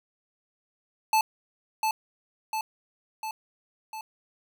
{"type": "tone with echo", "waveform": "square", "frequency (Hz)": 874, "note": "A5", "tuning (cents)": -12, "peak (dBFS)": -20, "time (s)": [1.13, 1.21], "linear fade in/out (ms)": 2, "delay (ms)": 700, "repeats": 4, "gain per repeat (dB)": -4, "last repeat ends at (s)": 4.01, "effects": []}